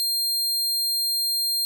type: tone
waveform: sawtooth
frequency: 4200 Hz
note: C8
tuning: 6 cents sharp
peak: -19 dBFS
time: 0-1.65 s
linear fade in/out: 0 ms
effects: none